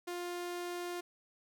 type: tone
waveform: sawtooth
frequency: 351.9 Hz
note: F4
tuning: 13 cents sharp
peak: -34 dBFS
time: 0.07-1.01 s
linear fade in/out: 10 ms
effects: none